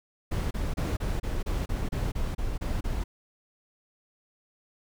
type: noise bursts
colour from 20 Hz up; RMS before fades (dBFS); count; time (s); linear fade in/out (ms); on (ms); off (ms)
brown; -29; 12; 0.31-3.04; 10; 200; 30
effects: none

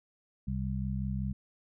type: harmonic tone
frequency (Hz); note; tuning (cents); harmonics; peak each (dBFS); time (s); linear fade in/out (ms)
65.3; C2; -3; 1 / 2 / 3; -35 / -35 / -35; 0.47-1.33; 10
effects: none

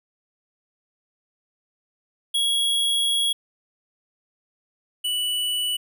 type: tone pair in turn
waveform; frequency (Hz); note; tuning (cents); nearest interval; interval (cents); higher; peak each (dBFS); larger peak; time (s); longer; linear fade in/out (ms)
square; 3322 / 2960; G#7 / F#7; 0 / 0; major second; 200; first; -20 / -23; first; 2.34-3.33 / 5.04-5.77; first; 10
effects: none

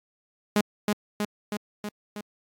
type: tone with echo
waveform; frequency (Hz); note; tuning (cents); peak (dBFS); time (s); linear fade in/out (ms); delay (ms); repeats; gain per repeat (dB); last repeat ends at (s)
sawtooth; 208.3; G#3; +5; -15; 0.56-0.61; 2; 320; 5; -3; 2.21
effects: AAC 64 kbps

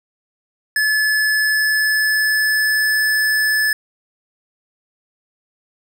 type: tone with pitch glide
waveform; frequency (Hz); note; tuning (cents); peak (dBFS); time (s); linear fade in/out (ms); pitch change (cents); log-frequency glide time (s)
square; 1723 to 1733; A6 to A6; -37 to -27; -15; 0.76-3.73; 2; +10; 1.28-3.03
effects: none

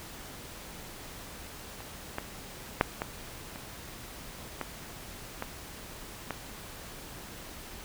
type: clicks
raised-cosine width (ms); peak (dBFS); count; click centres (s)
0.5; -30 / -17 / -6 / -16 / -27 / -17 / -18 / -17; 8; 1.805 / 2.184 / 2.811 / 3.019 / 3.559 / 4.613 / 5.424 / 6.307
effects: pink hiss -45 dBFS RMS until 7.84 s

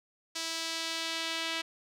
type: tone with band-pass filter sweep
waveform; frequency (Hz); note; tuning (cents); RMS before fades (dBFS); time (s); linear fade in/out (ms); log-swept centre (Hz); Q
sawtooth; 327.5; E4; -11; -35; 0.35-1.62; 10; 5100 to 3200; 1.4
effects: none

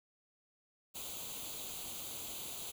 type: noise with comb filter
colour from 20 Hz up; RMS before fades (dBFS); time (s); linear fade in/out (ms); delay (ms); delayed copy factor
white; -44; 0.94-2.72; 20; 0.28; +0.75
effects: none

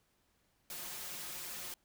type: noise with comb filter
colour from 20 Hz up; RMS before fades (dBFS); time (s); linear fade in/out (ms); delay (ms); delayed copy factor
white; -44; 0.7-1.74; 2; 5.6; +0.85
effects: pink hiss -75 dBFS RMS until 1.84 s

